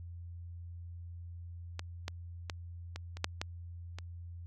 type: clicks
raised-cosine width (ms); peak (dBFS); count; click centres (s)
0.2; -21 / -19 / -19 / -24 / -28 / -12 / -17 / -26; 8; 1.794 / 2.081 / 2.498 / 2.96 / 3.17 / 3.244 / 3.415 / 3.986
effects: added 86 Hz sine -43 dBFS peak until 4.46 s